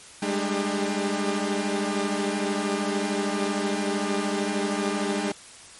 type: tone cluster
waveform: sawtooth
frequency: 197.8 / 210.9 / 300.2 / 399.8 Hz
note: G3 / G#3 / D4 / G4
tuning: +16 / +27 / +38 / +34 cents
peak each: -26 dBFS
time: 0.22-5.32 s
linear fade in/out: 5 ms
effects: white hiss -46 dBFS RMS until 5.79 s + MP3 48 kbps